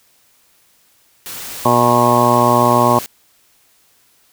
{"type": "noise", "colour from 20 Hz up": "white", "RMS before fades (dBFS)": -29, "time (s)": [1.26, 3.06], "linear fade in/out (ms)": 0}
{"type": "harmonic tone", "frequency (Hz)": 120.5, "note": "B2", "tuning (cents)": -42, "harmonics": [1, 2, 3, 4, 5, 6, 7, 8, 9], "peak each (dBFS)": [-20, -18, -20, -23, -17, -22, -18, -18, -15], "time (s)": [1.65, 2.99], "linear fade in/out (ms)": 5}
{"effects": ["white hiss -55 dBFS RMS until 4.32 s"]}